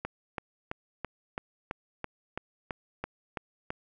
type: click train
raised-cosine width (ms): 0.5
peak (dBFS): -18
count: 12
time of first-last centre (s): 0.05-3.704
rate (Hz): 3.01
effects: none